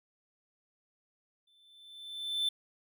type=tone with exponential growth; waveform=triangle; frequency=3532 Hz; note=A7; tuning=6 cents sharp; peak=-25 dBFS; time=1.47-2.49 s; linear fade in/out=5 ms; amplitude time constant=220 ms; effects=none